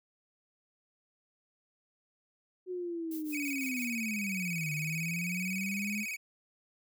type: linear two-way sweep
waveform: sine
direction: down then up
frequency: 370 to 150 to 212.8 Hz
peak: -34 dBFS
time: 2.66-6.06 s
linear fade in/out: 50 ms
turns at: 4.72 s
type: noise with tremolo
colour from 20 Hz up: violet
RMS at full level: -44 dBFS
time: 3.11-3.93 s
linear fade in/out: 2 ms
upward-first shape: triangle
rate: 6 Hz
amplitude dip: 95%
type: tone with vibrato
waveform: 45% pulse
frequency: 2386 Hz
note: D7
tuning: 27 cents sharp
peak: -35 dBFS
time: 3.32-6.17 s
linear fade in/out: 20 ms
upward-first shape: square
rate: 19 Hz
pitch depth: 93 cents each way
effects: none